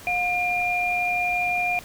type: tone pair together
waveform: sine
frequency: 714.1 / 2402 Hz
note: F5 / D7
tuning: +38 / +38 cents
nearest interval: octave + major sixth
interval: 2100 cents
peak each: -25 / -23 dBFS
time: 0.07-1.79 s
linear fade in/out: 0 ms
effects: pink hiss -43 dBFS RMS until 1.84 s